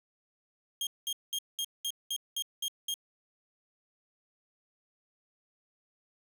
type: tone bursts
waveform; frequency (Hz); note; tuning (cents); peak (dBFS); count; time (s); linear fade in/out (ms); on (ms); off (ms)
sawtooth; 3229; G#7; -49; -28; 9; 0.81-2.941; 2; 59; 200
effects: none